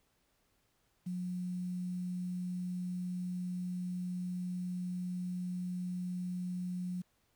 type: tone with quantisation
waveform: sine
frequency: 180.3 Hz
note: F#3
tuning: 45 cents flat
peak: -35 dBFS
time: 1.06-7.02 s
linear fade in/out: 10 ms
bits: 10
effects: pink hiss -75 dBFS RMS until 7.35 s